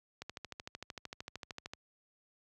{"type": "click train", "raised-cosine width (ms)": 0.2, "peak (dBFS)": -25, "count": 21, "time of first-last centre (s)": [0.22, 1.735], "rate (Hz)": 13.2, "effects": ["high-pass 60 Hz 12 dB/octave"]}